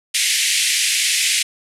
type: band-pass noise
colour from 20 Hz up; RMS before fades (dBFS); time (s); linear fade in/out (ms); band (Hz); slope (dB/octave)
pink; -18; 0.14-1.43; 10; 2000 to 11000; 48
effects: none